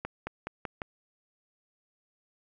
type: accelerating click train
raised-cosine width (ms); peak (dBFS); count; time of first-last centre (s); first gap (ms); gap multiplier
0.5; -19; 5; 0.05-0.818; 220; 0.91
effects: none